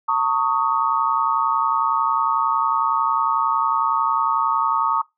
sine tone cluster, 905 / 1119 / 1250 Hz, A5 / C#6 / D#6, +48 / +16 / +8 cents, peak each -21 dBFS, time 0.08-5.02 s, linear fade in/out 10 ms, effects noise-tail reverb RT60 0.2 s tail -23 dB re dry

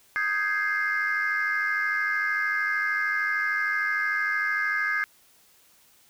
sine chord, Ab major seventh, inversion second, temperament equal, 1244.5 / 1568 / 1661.2 / 2093 Hz, Eb6 / G6 / Ab6 / C7, 0 / 0 / 0 / 0 cents, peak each -31 / -29 / -26 / -28 dBFS, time 0.16-5.04 s, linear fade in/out 0 ms, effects tanh soft clip ceiling -17 dBFS + white hiss -59 dBFS RMS until 6.09 s

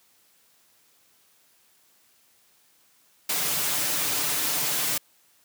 white noise with comb filter, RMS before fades -26 dBFS, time 3.29-4.98 s, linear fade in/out 5 ms, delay 6.7 ms, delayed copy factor +0.65, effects white hiss -62 dBFS RMS until 5.44 s + high-pass 100 Hz 12 dB/octave

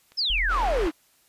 click train, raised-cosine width 0.2 ms, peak -32 dBFS, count 4, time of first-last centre 0.12-0.511 s, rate 7.67 Hz
sine exponential sweep, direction down, 5400 to 292 Hz, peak -22 dBFS, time 0.17-0.91 s, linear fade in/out 20 ms
sine tone, 41.2 Hz, E1, in tune, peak -26 dBFS, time 0.3-0.87 s, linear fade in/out 0 ms
white band-pass noise, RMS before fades -34 dBFS, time 0.48-0.92 s, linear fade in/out 50 ms, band 260 to 1800 Hz, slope 12 dB/octave
effects white hiss -62 dBFS RMS until 1.28 s + resampled to 32000 Hz

